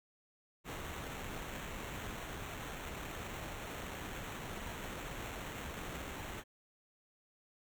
pink noise with sample-and-hold, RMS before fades -44 dBFS, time 0.64-6.44 s, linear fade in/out 50 ms, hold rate 4900 Hz, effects none

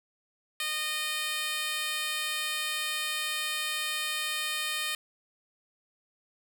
10% pulse tone with high-pass filter, 614 Hz, D#5, 23 cents flat, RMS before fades -32 dBFS, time 0.6-4.95 s, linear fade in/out 2 ms, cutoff 1800 Hz, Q 0.6, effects none

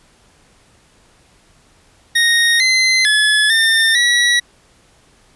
25% pulse tone with pitch steps, 1863 / 2057 / 1711 / 1806 / 1929 Hz, A#6 / C7 / A6 / A6 / B6, -2 / -30 / -49 / +45 / -41 cents, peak -7 dBFS, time 2.15-4.4 s, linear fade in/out 10 ms, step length 450 ms, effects pink hiss -52 dBFS RMS until 5.35 s + resampled to 24000 Hz

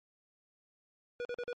square tone bursts, 484.8 Hz, B4, 32 cents flat, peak -36 dBFS, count 4, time 1.2-1.529 s, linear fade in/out 0 ms, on 50 ms, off 43 ms, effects low-pass 3000 Hz 12 dB/octave + MP3 32 kbps

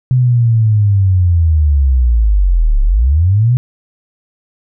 sine linear two-way sweep, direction down then up, 129 to 33.53 to 129 Hz, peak -7 dBFS, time 0.11-3.57 s, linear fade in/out 0 ms, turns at 2.82 s, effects none

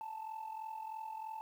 sine tone with amplitude modulation, 880 Hz, A5, in tune, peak -36 dBFS, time 0.01-1.41 s, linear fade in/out 0 ms, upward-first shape sine, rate 43.1 Hz, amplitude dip 75%, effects tanh soft clip ceiling -38 dBFS + 11-bit

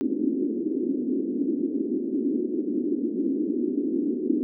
white band-pass noise, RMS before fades -26 dBFS, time 0.01-4.43 s, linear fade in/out 0 ms, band 240 to 350 Hz, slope 48 dB/octave, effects none

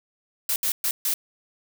blue noise bursts at uneven times, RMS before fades -24 dBFS, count 4, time 0.49-0.56 / 0.63-0.72 / 0.84-0.91 / 1.05-1.14 s, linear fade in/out 2 ms, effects none

